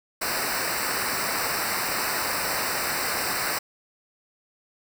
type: noise with comb filter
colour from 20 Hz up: pink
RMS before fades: -27 dBFS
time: 0.21-3.59 s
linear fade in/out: 10 ms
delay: 0.3 ms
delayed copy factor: -0.95
effects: none